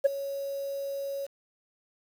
sine tone with ADSR envelope, 554.4 Hz, C#5, in tune, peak -13 dBFS, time 0.04-1.27 s, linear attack 18 ms, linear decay 14 ms, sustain -18 dB, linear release 22 ms, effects tanh soft clip ceiling -15 dBFS + 8-bit

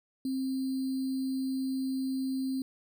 sine tone with sample-and-hold, 264.1 Hz, C4, 16 cents sharp, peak -29 dBFS, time 0.25-2.62 s, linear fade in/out 2 ms, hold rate 4410 Hz, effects none

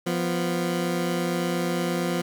20% pulse tone pair together, 174.61 / 247.6 Hz, F3 / B3, 0 / +5 cents, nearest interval tritone, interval 605 cents, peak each -20 / -25 dBFS, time 0.06-2.22 s, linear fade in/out 10 ms, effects none

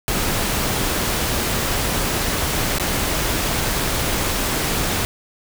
pink noise with dropouts, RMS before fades -21 dBFS, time 0.08-5.05 s, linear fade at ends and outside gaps 0 ms, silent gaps 2.784-2.798 s, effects none

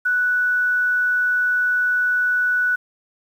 sine tone, 1480 Hz, F#6, in tune, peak -16 dBFS, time 0.05-2.76 s, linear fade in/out 10 ms, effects 8-bit

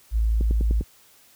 sine tone, 55.3 Hz, A1, 9 cents sharp, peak -18 dBFS, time 0.11-0.84 s, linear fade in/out 50 ms
click train, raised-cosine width 3 ms, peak -16 dBFS, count 5, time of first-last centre 0.41-0.81 s, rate 9.99 Hz
effects white hiss -55 dBFS RMS until 1.35 s

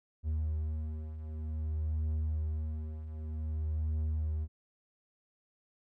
triangle beating tone pair, 77.2 / 77.73 Hz, D#2 / D#2, -13 / -1 cents, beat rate 0.53 Hz, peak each -37 / -31 dBFS, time 0.23-4.48 s, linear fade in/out 50 ms, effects none

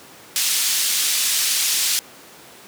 pink band-pass noise, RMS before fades -20 dBFS, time 0.36-1.99 s, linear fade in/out 0 ms, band 3700 to 13000 Hz, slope 12 dB/octave, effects pink hiss -43 dBFS RMS until 2.67 s + high-pass 200 Hz 12 dB/octave

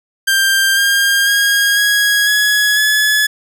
sawtooth tone with pitch steps, 1584 / 1608 / 1632.3 / 1657 / 1682.1 / 1707.5 Hz, G6 / G6 / G#6 / G#6 / G#6 / G#6, +18 / +44 / -30 / -4 / +22 / +48 cents, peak -7 dBFS, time 0.27-3.27 s, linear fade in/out 10 ms, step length 500 ms, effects none

